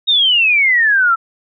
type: exponential sweep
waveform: sine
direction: down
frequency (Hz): 3769 to 1315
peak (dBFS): -9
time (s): 0.07-1.16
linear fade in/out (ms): 20
effects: none